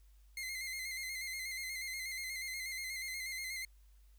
sawtooth tone with vibrato, 2092 Hz, C7, 1 cent flat, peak -36 dBFS, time 0.37-3.65 s, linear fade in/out 2 ms, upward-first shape square, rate 8.3 Hz, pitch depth 38 cents each way, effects added 50 Hz sine -59 dBFS peak until 4.18 s + white hiss -75 dBFS RMS until 4.18 s

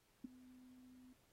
sine tone with ADSR envelope, 253.6 Hz, B3, 46 cents sharp, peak -40 dBFS, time 0.24-1.13 s, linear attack 7 ms, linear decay 13 ms, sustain -19 dB, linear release 4 ms, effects pink hiss -75 dBFS RMS until 1.32 s + AAC 48 kbps

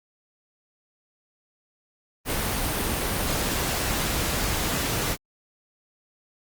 pink noise, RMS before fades -26 dBFS, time 2.25-5.17 s, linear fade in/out 50 ms, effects Opus 32 kbps

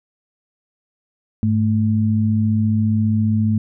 sine tone pair together, 103.83 / 218.5 Hz, G#2 / A3, 0 / -12 cents, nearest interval octave + minor second, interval 1288 cents, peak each -17 dBFS, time 1.43-3.58 s, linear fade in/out 0 ms, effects none

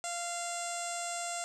sawtooth tone with low-pass filter, 692 Hz, F5, 16 cents flat, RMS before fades -37 dBFS, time 0.04-1.44 s, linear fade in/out 0 ms, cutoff 7800 Hz, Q 7.9, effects none

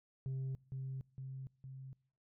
sine tone with echo, 132.7 Hz, C3, 25 cents sharp, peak -34 dBFS, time 0.26-0.55 s, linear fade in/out 0 ms, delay 460 ms, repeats 3, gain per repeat -4 dB, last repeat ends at 1.93 s, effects noise-tail reverb RT60 0.6 s tail -25 dB re dry + tanh soft clip ceiling -36 dBFS

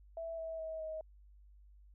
sine tone with pitch steps, 659.3 / 649.8 / 640.5 / 631.3 Hz, E5 / E5 / E5 / D#5, 0 / -25 / -50 / +25 cents, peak -39 dBFS, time 0.17-1.01 s, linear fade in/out 2 ms, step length 210 ms, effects added 50 Hz sine -57 dBFS peak until 1.94 s

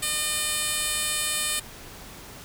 10% pulse tone with band-pass filter, 606 Hz, D#5, 46 cents flat, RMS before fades -27 dBFS, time 0.02-1.6 s, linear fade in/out 10 ms, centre 9300 Hz, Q 0.87, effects pink hiss -43 dBFS RMS until 2.44 s

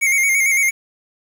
square tone with vibrato, 2178 Hz, C#7, 31 cents flat, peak -14 dBFS, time 0.01-0.71 s, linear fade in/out 20 ms, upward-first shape square, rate 8.9 Hz, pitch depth 48 cents each way, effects 7-bit

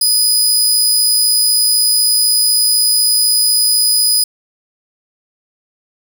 20% pulse tone, 4978 Hz, D#8, in tune, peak -4 dBFS, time 0.01-4.24 s, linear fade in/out 5 ms, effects none

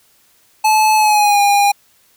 square tone with pitch glide, 864 to 810.8 Hz, A5 to G#5, -32 to -42 cents, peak -10 dBFS, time 0.64-1.72 s, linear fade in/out 10 ms, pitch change -110 cents, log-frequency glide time 0.96-1.41 s, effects white hiss -54 dBFS RMS until 2.16 s

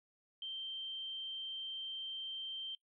sine tone, 3136 Hz, G7, in tune, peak -40 dBFS, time 0.42-2.75 s, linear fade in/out 2 ms, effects noise-tail reverb RT60 0.1 s tail -21 dB re dry

